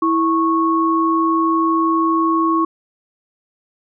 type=tone pair together; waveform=sine; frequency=327.6 / 1101.9 Hz; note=E4 / C#6; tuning=-11 / -11 cents; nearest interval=octave + major sixth; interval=2100 cents; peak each=-16 dBFS; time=0.02-2.65 s; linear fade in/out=5 ms; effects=none